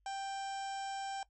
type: harmonic tone with a mistuned harmonic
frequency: 784 Hz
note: G5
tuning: in tune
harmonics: 1 / 2 / 3 / 4 / 5 / 6 / 7 / 8 / 9 / 10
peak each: -38 / -49 / -55 / -52 / -60 / -62 / -55 / -63 / -59 / -56 dBFS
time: 0.06-1.23 s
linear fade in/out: 2 ms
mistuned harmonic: 3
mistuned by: +18 cents
effects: noise-tail reverb RT60 0.1 s tail -18 dB re dry + added 50 Hz sine -70 dBFS peak until 1.29 s